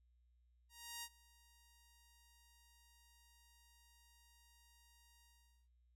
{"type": "tone with ADSR envelope", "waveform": "5% pulse", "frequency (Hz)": 940, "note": "A#5", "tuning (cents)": 14, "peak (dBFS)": -33, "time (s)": [0.69, 5.69], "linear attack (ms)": 340, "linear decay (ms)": 56, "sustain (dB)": -24, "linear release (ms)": 460, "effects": ["added 60 Hz sine -70 dBFS peak until 5.95 s"]}